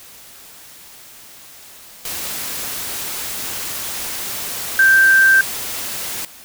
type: tone in noise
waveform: sine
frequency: 1568 Hz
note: G6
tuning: in tune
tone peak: -8 dBFS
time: 4.79-5.41 s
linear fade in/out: 2 ms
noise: white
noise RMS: -26 dBFS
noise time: 2.05-6.25 s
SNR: +15 dB
effects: white hiss -41 dBFS RMS until 6.44 s